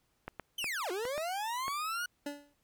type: clicks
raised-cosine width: 0.5 ms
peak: -24 dBFS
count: 6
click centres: 0.28 / 0.397 / 0.643 / 1.053 / 1.179 / 1.681 s
type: linear two-way sweep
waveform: 40% pulse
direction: down then up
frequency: 3136 to 344.5 to 1472 Hz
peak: -33 dBFS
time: 0.58-2.06 s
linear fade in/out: 5 ms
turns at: 0.91 s
type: tone with exponential decay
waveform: 25% pulse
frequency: 288.3 Hz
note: D4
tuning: 32 cents flat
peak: -30 dBFS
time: 2.26-2.54 s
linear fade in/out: 5 ms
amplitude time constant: 60 ms
effects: pink hiss -75 dBFS RMS until 2.63 s